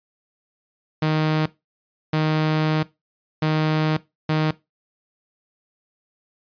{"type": "tone bursts at uneven times", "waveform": "sawtooth", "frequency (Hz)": 155.56, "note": "D#3", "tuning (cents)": 0, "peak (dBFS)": -14, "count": 4, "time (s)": [[1.02, 1.46], [2.13, 2.83], [3.42, 3.97], [4.29, 4.51]], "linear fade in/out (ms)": 5, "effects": ["noise-tail reverb RT60 0.2 s tail -18 dB re dry", "resampled to 11025 Hz"]}